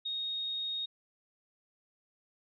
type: tone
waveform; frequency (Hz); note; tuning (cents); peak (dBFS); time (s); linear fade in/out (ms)
sine; 3729; A#7; 0; -33; 0.05-0.86; 10
effects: none